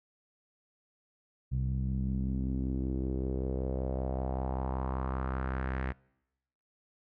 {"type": "tone with low-pass filter sweep", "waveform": "sawtooth", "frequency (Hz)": 65.2, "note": "C2", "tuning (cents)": -5, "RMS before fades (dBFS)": -33, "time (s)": [1.51, 5.93], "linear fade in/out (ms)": 20, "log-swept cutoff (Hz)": [140, 1900], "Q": 2.9, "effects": ["noise-tail reverb RT60 0.9 s tail -25 dB re dry"]}